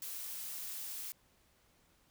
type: noise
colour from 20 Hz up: blue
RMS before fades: -43 dBFS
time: 0.02-1.12 s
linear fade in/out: 0 ms
effects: pink hiss -70 dBFS RMS until 2.1 s